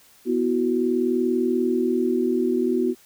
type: chord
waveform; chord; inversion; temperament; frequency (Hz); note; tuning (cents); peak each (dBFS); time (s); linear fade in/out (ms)
sine; B suspended fourth; none; equal; 246.9 / 329.6 / 370; B3 / E4 / F#4; 0 / 0 / 0; -23 / -26 / -22; 0.25-2.95; 50
effects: white hiss -54 dBFS RMS until 3.05 s